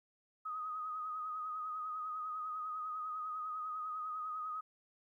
sine tone with vibrato, 1253 Hz, D#6, 12 cents sharp, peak -38 dBFS, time 0.45-4.61 s, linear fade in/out 10 ms, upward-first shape triangle, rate 10 Hz, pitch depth 48 cents each way, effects 13-bit

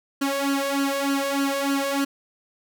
sawtooth tone with flanger, 277.2 Hz, C#4, in tune, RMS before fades -24 dBFS, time 0.21-2.05 s, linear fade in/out 10 ms, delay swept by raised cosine 0.67 to 1.87 ms, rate 3.3 Hz, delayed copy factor +0.8, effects none

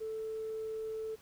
sine tone, 440 Hz, A4, in tune, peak -35 dBFS, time 0-1.16 s, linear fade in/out 20 ms, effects tanh soft clip ceiling -32 dBFS + pink hiss -61 dBFS RMS until 1.21 s

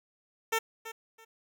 10% pulse tone with echo, 449.8 Hz, A4, 38 cents sharp, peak -18 dBFS, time 0.52-0.59 s, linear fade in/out 10 ms, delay 330 ms, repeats 2, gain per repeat -13 dB, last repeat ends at 1.25 s, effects none

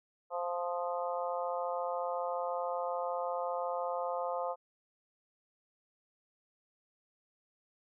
harmonic tone with a mistuned harmonic, 174.61 Hz, F3, in tune, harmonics 3 / 4 / 5 / 6 / 7, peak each -36 / -38 / -40 / -42 / -43 dBFS, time 0.3-4.56 s, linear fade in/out 50 ms, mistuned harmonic 7, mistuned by +20 cents, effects none

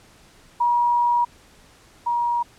sine tone pair in turn, 958 / 951.9 Hz, A#5 / A#5, +47 / +36 cents, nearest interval unison, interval 11 cents, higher first, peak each -16 / -19 dBFS, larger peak first, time 0.6-1.25 / 2.06-2.43 s, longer first, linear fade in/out 10 ms, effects pink hiss -52 dBFS RMS until 2.58 s + low-pass 10000 Hz 12 dB/octave

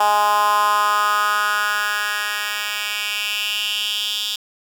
10% pulse tone with high-pass filter sweep, 207.7 Hz, G#3, in tune, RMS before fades -20 dBFS, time 0-4.36 s, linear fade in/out 5 ms, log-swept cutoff 850 to 3600 Hz, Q 3.9, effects 7-bit

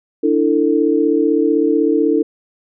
sine chord, D suspended second, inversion none, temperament equal with one note detuned, 293.7 / 329.6 / 446.7 Hz, D4 / E4 / A4, 0 / 0 / +26 cents, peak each -16 dBFS, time 0.23-2.23 s, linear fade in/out 10 ms, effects none

